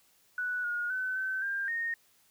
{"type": "tone with pitch steps", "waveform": "sine", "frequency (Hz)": [1480, 1436, 1515, 1533, 1596, 1849], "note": ["F#6", "F6", "F#6", "G6", "G6", "A#6"], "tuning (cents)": [0, 48, 40, -39, 31, -15], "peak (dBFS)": -30, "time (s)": [0.38, 1.94], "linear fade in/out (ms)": 2, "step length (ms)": 260, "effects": ["white hiss -66 dBFS RMS until 2.3 s"]}